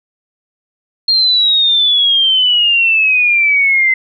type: exponential sweep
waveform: sine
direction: down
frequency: 4239 to 2055 Hz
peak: -8 dBFS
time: 1.08-3.94 s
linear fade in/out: 5 ms
effects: none